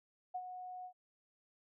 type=tone with ADSR envelope; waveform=sine; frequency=732 Hz; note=F#5; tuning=19 cents flat; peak=-36 dBFS; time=0.34-0.93 s; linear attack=13 ms; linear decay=56 ms; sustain=-8 dB; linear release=80 ms; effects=none